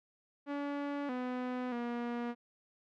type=tone with pitch steps; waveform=sawtooth; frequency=285.8 / 250.9 / 238.8 Hz; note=D4 / B3 / A#3; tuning=-47 / +28 / +42 cents; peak=-31 dBFS; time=0.46-2.35 s; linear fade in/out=50 ms; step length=630 ms; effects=low-pass 2000 Hz 12 dB/octave